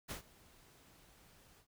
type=noise with ADSR envelope; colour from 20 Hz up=pink; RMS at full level=-42 dBFS; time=0.08-1.67 s; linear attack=28 ms; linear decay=110 ms; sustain=-22 dB; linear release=85 ms; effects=none